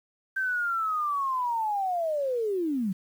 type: linear sweep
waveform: sine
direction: down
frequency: 1568 to 176.3 Hz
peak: -25 dBFS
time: 0.36-2.93 s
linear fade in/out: 10 ms
effects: 9-bit